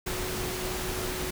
sine tone in noise, 367.8 Hz, F#4, 10 cents flat, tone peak -36 dBFS, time 0.06-1.31 s, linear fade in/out 10 ms, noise pink, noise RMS -33 dBFS, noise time 0.06-1.31 s, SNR -6 dB, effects none

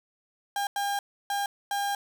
35% pulse tone bursts at uneven times, 805 Hz, G5, 46 cents sharp, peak -25 dBFS, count 4, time 0.56-0.67 / 0.76-0.99 / 1.3-1.46 / 1.71-1.95 s, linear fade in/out 2 ms, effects none

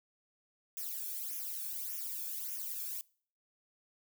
violet noise with flanger, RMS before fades -40 dBFS, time 0.77-3.01 s, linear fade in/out 0 ms, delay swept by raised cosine 0.23 to 1.04 ms, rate 1.7 Hz, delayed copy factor -1, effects noise-tail reverb RT60 0.5 s tail -24 dB re dry

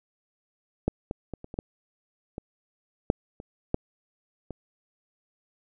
clicks, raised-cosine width 2 ms, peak -10 / -17 / -21 / -27 / -25 / -15 / -21 / -6 / -27 / -10 / -22 dBFS, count 11, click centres 0.88 / 1.111 / 1.337 / 1.444 / 1.541 / 1.589 / 2.381 / 3.101 / 3.401 / 3.744 / 4.507 s, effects none

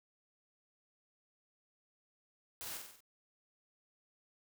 white noise with echo, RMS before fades -45 dBFS, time 2.61-2.77 s, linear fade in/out 0 ms, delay 47 ms, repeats 5, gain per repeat -4 dB, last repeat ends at 3.005 s, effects none

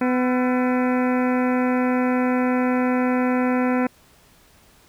harmonic tone with a mistuned harmonic, 251.4 Hz, B3, 31 cents sharp, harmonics 1 / 2 / 3 / 4 / 5 / 6 / 7 / 8 / 9 / 10, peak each -19 / -25 / -29 / -31 / -33 / -35 / -36 / -37 / -38 / -39 dBFS, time 0.01-3.87 s, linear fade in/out 5 ms, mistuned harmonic 5, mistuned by +120 cents, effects pink hiss -54 dBFS RMS until 4.88 s

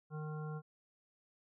harmonic tone, 153.4 Hz, D#3, 24 cents flat, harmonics 1 / 3 / 5 / 7 / 9, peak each -40 / -49 / -54 / -55 / -54 dBFS, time 0.1-0.62 s, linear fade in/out 50 ms, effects none

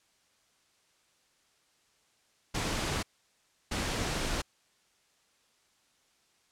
pink noise bursts at uneven times, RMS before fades -32 dBFS, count 2, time 2.54-3.03 / 3.71-4.42 s, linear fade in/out 10 ms, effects white hiss -69 dBFS RMS until 6.51 s + low-pass 8000 Hz 12 dB/octave

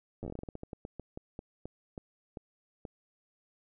slowing click train, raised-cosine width 2 ms, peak -27 dBFS, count 22, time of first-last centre 0.23-2.852 s, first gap 9 ms, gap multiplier 1.22, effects none

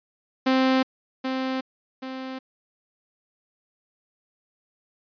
sawtooth tone with echo, 261.6 Hz, C4, in tune, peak -14 dBFS, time 0.46-0.83 s, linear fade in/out 10 ms, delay 780 ms, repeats 2, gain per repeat -7 dB, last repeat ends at 2.39 s, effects resampled to 11025 Hz

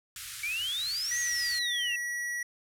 white band-stop noise, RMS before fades -39 dBFS, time 0.16-1.59 s, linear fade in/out 2 ms, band 120 to 1300 Hz, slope 48 dB/octave
sine exponential two-way sweep, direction up then down, 2259 to 6570 to 2634 Hz, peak -30 dBFS, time 0.43-1.96 s, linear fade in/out 5 ms, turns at 1.2 s
square tone, 1930 Hz, B6, 40 cents flat, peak -32 dBFS, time 1.11-2.43 s, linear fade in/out 5 ms
effects low-pass 12000 Hz 12 dB/octave

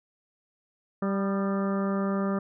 harmonic tone with a mistuned harmonic, 196 Hz, G3, in tune, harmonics 1 / 2 / 3 / 4 / 5 / 6 / 7 / 8 / 9, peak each -26 / -33 / -34 / -44 / -43 / -36 / -43 / -48 / -48 dBFS, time 1.02-2.39 s, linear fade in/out 5 ms, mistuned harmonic 6, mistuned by +45 cents, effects none

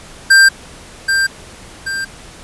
square tone with echo, 1575 Hz, G6, 8 cents sharp, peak -5 dBFS, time 0.3-0.49 s, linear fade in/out 10 ms, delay 780 ms, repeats 2, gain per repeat -7 dB, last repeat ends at 2.05 s, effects pink hiss -37 dBFS RMS until 2.43 s + resampled to 24000 Hz

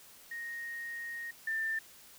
sine tone pair in turn, 1864.7 / 1787 Hz, A#6 / A6, 0 / +26 cents, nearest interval minor second, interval 74 cents, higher first, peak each -38 / -31 dBFS, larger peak second, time 0.31-1.31 / 1.47-1.79 s, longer first, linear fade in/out 5 ms, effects white hiss -56 dBFS RMS until 2.18 s

